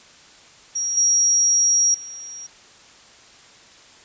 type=tone with level steps; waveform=sine; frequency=5670 Hz; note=F8; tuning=25 cents sharp; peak=-21 / -14 / -33 dBFS; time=0.75-2.47 s; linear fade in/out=10 ms; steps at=0.97 / 1.94 s; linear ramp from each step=5 ms; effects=white hiss -48 dBFS RMS until 4.04 s + resampled to 16000 Hz